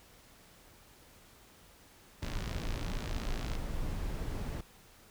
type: noise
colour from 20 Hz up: brown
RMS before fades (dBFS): -36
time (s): 2.22-4.61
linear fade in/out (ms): 5
type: click train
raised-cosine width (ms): 0.2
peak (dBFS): -25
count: 76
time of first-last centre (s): 2.23-3.553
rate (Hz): 56.7
effects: pink hiss -59 dBFS RMS until 5.1 s